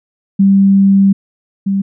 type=tone pair in turn; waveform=sine; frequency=196 / 196 Hz; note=G3 / G3; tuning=0 / 0 cents; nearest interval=unison; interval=0 cents; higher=neither; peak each=-5 / -11 dBFS; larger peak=first; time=0.39-1.13 / 1.66-1.82 s; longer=first; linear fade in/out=10 ms; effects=none